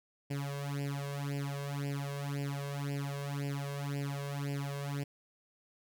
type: tone with flanger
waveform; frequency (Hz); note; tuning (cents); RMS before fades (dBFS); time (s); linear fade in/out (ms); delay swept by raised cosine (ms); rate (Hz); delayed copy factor
sawtooth; 141.3; C#3; +34; -37; 0.3-5.04; 10; 0.39 to 1.89; 1.9; +0.95
effects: none